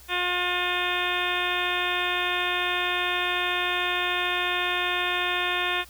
harmonic tone, 357.3 Hz, F4, 40 cents sharp, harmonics 1 / 2 / 3 / 4 / 5 / 6 / 7 / 8 / 9 / 10, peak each -34 / -33 / -32 / -33 / -31 / -36 / -30 / -36 / -36 / -32 dBFS, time 0.08-5.85 s, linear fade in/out 50 ms, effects added 62 Hz sine -51 dBFS peak until 5.89 s + white hiss -51 dBFS RMS until 5.89 s

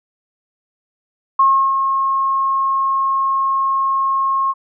sine tone with ADSR envelope, 1080 Hz, C#6, 45 cents flat, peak -8 dBFS, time 1.39-4.54 s, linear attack 6 ms, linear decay 330 ms, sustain -6 dB, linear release 38 ms, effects none

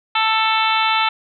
harmonic tone, 441.9 Hz, A4, 7 cents sharp, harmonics 2 / 3 / 4 / 5 / 6 / 7 / 8 / 9, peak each -19 / -20 / -29 / -24 / -23 / -27 / -25 / -28 dBFS, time 0.15-1.09 s, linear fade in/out 5 ms, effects none

